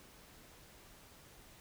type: silence
effects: pink hiss -59 dBFS RMS until 1.6 s